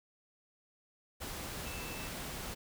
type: tone in noise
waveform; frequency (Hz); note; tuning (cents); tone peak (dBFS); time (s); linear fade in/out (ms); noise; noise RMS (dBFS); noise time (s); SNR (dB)
sine; 2649; E7; +8; -48; 1.65-2.09; 20; pink; -42; 1.2-2.55; -9
effects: none